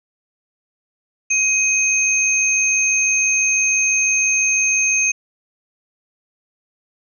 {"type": "tone pair together", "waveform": "sine", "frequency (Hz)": [2521, 6353], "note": ["D#7", "G8"], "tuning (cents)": [22, 22], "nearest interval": "octave + major third", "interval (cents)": 1600, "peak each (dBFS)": -17, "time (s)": [1.3, 5.12], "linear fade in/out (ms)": 10, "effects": []}